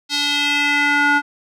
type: tone with band-pass filter sweep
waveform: square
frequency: 289 Hz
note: D4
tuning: 28 cents flat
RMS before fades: -17 dBFS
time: 0.09-1.22 s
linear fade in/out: 50 ms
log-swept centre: 4300 to 1300 Hz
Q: 2.5
effects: none